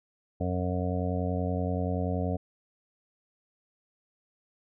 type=harmonic tone; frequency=90.5 Hz; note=F#2; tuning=38 cents flat; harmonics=1 / 2 / 3 / 5 / 6 / 7 / 8; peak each=-30 / -33 / -35 / -37 / -38 / -38 / -39 dBFS; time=0.4-2.37 s; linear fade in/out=10 ms; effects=none